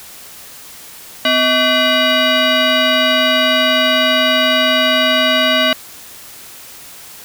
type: tone with frequency modulation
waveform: sine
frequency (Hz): 1142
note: D6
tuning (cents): -49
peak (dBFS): -10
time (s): 1.25-5.73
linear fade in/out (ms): 2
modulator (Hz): 888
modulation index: 3.1
effects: white hiss -36 dBFS RMS until 7.24 s